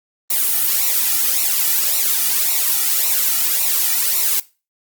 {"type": "noise with flanger", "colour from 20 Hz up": "blue", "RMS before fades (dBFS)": -17, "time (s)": [0.3, 4.4], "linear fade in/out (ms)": 5, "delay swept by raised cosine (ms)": [0.61, 1.91], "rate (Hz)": 1.8, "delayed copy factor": -0.75, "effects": ["noise-tail reverb RT60 0.3 s tail -20 dB re dry", "Opus 32 kbps"]}